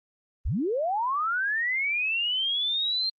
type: linear sweep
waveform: sine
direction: up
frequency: 30.56 to 4200 Hz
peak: -24 dBFS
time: 0.45-3.1 s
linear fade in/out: 10 ms
effects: Opus 32 kbps